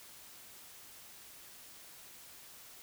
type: silence
effects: white hiss -54 dBFS RMS until 2.82 s